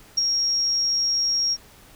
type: tone with ADSR envelope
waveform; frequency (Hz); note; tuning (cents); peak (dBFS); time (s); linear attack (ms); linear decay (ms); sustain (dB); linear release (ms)
sine; 5588; F8; 0; -14; 0.17-1.57; 12; 12; -5; 44
effects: tanh soft clip ceiling -11 dBFS + pink hiss -50 dBFS RMS until 1.95 s